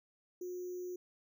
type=tone with sample-and-hold; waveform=sine; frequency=360 Hz; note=F#4; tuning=47 cents flat; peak=-39 dBFS; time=0.41-0.96 s; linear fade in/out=5 ms; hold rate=6300 Hz; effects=none